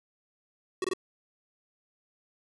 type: tone bursts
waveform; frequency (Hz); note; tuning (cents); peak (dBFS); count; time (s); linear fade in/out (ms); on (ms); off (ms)
square; 374.3; F#4; +20; -28; 3; 0.82-0.935; 2; 23; 23
effects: resampled to 24000 Hz